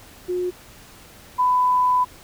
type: tone pair in turn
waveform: sine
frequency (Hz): 360 / 999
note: F#4 / B5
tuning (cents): -47 / +20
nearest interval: octave + tritone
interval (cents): 1767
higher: second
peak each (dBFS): -21 / -15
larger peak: second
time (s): 0.28-0.51 / 1.38-2.05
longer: second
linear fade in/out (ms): 20
effects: pink hiss -46 dBFS RMS until 2.23 s